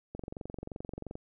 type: click train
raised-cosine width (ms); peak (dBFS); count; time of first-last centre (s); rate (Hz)
2; -26; 24; 0.15-1.154; 22.9
effects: none